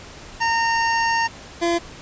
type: tone pair in turn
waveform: 25% pulse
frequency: 918 / 341 Hz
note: A#5 / F4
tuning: -27 / -41 cents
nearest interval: octave + perfect fourth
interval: 1714 cents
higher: first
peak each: -14 dBFS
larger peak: neither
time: 0.4-1.28 / 1.61-1.79 s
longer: first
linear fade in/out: 20 ms
effects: pink hiss -40 dBFS RMS until 2.01 s + resampled to 16000 Hz